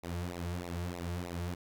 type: tone with flanger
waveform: sawtooth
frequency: 87.31 Hz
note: F2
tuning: in tune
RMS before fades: -38 dBFS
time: 0.03-1.55 s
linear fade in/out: 10 ms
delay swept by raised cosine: 0.62 to 4.02 ms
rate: 3.2 Hz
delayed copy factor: -0.95
effects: none